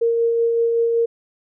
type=tone with tremolo; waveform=sine; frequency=463.7 Hz; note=A#4; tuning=9 cents flat; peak=-14 dBFS; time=0.01-1.06 s; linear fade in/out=10 ms; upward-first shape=sine; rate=5.3 Hz; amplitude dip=25%; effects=none